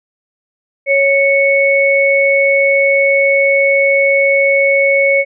sine tone pair together, 553.2 / 2213 Hz, C#5 / C#7, -4 / -3 cents, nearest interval 2 octaves, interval 2401 cents, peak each -11 dBFS, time 0.86-5.25 s, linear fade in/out 50 ms, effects none

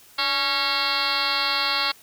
sine tone with frequency modulation, 2730 Hz, F7, 40 cents flat, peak -19 dBFS, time 0.18-1.92 s, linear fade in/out 10 ms, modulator 270 Hz, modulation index 7, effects tanh soft clip ceiling -16 dBFS + white hiss -51 dBFS RMS until 2.02 s

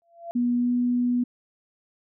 sine tone with exponential growth, 680 Hz, F5, 46 cents flat, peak -29 dBFS, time 0.02-0.31 s, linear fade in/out 0 ms, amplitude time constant 62 ms
sine tone with pitch glide, 242.5 to 244.8 Hz, B3 to B3, -31 to -15 cents, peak -20 dBFS, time 0.35-1.24 s, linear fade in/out 10 ms, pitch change +16 cents, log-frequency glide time 0.56-0.71 s
effects none

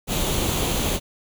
pink noise with comb filter, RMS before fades -23 dBFS, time 0.07-1 s, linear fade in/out 50 ms, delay 0.29 ms, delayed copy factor +0.5, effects none

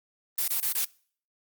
blue noise bursts, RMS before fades -27 dBFS, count 4, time 0.38-0.849 s, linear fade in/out 5 ms, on 100 ms, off 23 ms, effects noise-tail reverb RT60 0.5 s tail -24 dB re dry + Opus 32 kbps

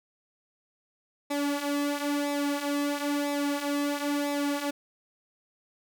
sawtooth tone with flanger, 287.6 Hz, D4, 36 cents flat, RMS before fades -29 dBFS, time 1.3-4.71 s, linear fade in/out 10 ms, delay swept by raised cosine 0.65 to 4.85 ms, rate 1 Hz, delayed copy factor -0.65, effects none

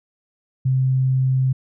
sine tone, 130.81 Hz, C3, in tune, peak -15 dBFS, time 0.65-1.53 s, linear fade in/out 10 ms, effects none

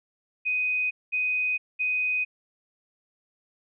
sine tone bursts, 2500 Hz, D#7, 8 cents sharp, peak -23 dBFS, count 3, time 0.45-2.25 s, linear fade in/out 20 ms, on 460 ms, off 210 ms, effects none

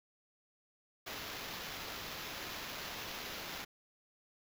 white noise with sample-and-hold, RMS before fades -44 dBFS, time 1.06-3.65 s, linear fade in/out 10 ms, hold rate 8820 Hz, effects none

